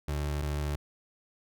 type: tone pair in turn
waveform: 30% pulse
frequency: 73.4 / 73.4 Hz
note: D2 / D2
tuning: 0 / 0 cents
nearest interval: unison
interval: 0 cents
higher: neither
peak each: -27 dBFS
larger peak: neither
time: 0.08-0.42 / 0.42-0.76 s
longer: neither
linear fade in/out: 5 ms
effects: none